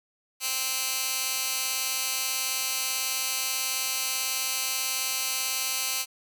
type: tone with high-pass filter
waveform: 15% pulse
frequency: 261.6 Hz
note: C4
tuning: in tune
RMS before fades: -29 dBFS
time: 0.4-6.06 s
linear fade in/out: 50 ms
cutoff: 3500 Hz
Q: 0.52
effects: none